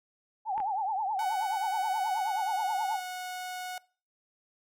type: tone with vibrato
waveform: sine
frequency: 818 Hz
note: G#5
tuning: 26 cents flat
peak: -28 dBFS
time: 0.45-3.01 s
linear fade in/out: 50 ms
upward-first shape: triangle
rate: 9.4 Hz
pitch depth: 190 cents each way
type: clicks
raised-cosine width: 0.5 ms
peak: -28 dBFS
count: 2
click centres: 0.579 / 0.602 s
type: tone with pitch glide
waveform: sawtooth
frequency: 746 to 732.8 Hz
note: F#5 to F#5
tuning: +14 to -17 cents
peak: -32 dBFS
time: 1.19-3.78 s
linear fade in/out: 2 ms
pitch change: -31 cents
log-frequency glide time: 1.91-2.78 s
effects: noise-tail reverb RT60 0.4 s tail -22 dB re dry